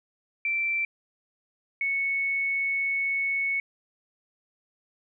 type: tone pair in turn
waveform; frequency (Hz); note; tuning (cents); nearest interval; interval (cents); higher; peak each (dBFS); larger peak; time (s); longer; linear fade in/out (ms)
sine; 2342 / 2211; D7 / C#7; -5 / -5; minor second; 100; first; -24; neither; 0.45-0.85 / 1.81-3.6; second; 2
effects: none